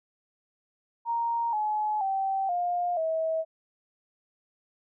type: tone with pitch steps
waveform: sine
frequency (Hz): 932.3 / 850 / 775 / 706.6 / 644.2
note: A#5 / G#5 / G5 / F5 / E5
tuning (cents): 0 / +40 / -20 / +20 / -40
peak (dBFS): -25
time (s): 1.05-3.45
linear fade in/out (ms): 50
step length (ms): 480
effects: none